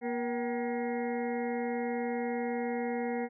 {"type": "harmonic tone with a mistuned harmonic", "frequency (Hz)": 238.3, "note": "A#3", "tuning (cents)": 38, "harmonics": [1, 2, 3, 4, 6, 7, 8, 9], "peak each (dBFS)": [-34, -34, -38, -49, -52, -51, -46, -46], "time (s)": [0.01, 3.29], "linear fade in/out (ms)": 50, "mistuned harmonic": 3, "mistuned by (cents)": 120, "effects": []}